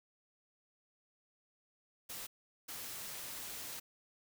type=noise bursts at uneven times; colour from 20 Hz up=white; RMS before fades=-45 dBFS; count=2; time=2.09-2.27 / 2.68-3.8 s; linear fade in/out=10 ms; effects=none